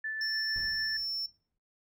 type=tone with tremolo; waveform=sine; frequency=1754 Hz; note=A6; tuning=6 cents flat; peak=-32 dBFS; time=0.04-0.97 s; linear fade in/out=5 ms; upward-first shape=sine; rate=6.7 Hz; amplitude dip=25%
type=tone; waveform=triangle; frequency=5400 Hz; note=E8; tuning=41 cents sharp; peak=-32 dBFS; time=0.21-1.26 s; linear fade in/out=2 ms
type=noise with exponential decay; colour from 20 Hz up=brown; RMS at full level=-45 dBFS; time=0.56-1.58 s; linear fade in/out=1 ms; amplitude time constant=220 ms
effects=noise-tail reverb RT60 0.3 s tail -17 dB re dry